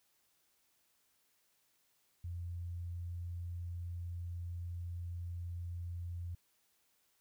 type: tone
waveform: sine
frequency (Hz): 86.8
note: F2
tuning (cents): -10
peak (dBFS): -39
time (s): 2.24-6.35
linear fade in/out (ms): 5
effects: white hiss -75 dBFS RMS until 7.2 s